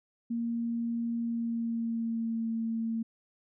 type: tone with pitch glide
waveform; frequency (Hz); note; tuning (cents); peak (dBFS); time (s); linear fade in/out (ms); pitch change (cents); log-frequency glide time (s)
sine; 233.1 to 226.6; A#3 to A#3; 0 to -49; -29; 0.3-3.03; 10; -49; 1.2-2.49
effects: none